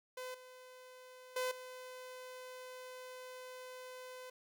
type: tone with level steps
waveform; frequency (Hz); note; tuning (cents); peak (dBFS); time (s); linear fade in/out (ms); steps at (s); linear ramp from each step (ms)
sawtooth; 508; B4; +49; -39 / -50 / -31 / -44; 0.17-4.3; 5; 0.34 / 1.36 / 1.51; 5
effects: none